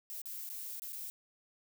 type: noise with dropouts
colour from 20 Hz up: violet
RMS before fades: -43 dBFS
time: 0.1-1.1 s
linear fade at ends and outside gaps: 0 ms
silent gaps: 0.217-0.257 / 0.491-0.5 / 0.797-0.82 / 0.923-0.93 s
effects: none